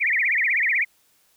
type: tone with vibrato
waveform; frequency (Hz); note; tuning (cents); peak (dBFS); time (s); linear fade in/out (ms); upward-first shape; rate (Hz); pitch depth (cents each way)
sine; 2086; C7; -6; -18; 0-0.85; 20; triangle; 16; 290
effects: white hiss -62 dBFS RMS until 1.36 s